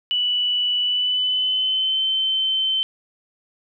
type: tone with pitch glide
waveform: sine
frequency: 2960 to 3084 Hz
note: F#7 to G7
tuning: 0 to -29 cents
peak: -18 dBFS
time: 0.11-2.83 s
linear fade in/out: 0 ms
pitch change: +71 cents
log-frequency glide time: 0.81-2.03 s
effects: none